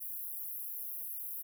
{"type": "high-pass noise", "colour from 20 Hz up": "pink", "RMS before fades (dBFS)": -41, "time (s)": [0, 1.43], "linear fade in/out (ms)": 20, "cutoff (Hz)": 11000, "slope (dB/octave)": 96, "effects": []}